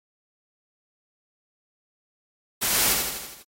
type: noise with echo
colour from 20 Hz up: white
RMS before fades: -23 dBFS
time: 2.61-2.95 s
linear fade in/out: 20 ms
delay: 81 ms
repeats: 6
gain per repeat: -4 dB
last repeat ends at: 3.436 s
effects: AAC 48 kbps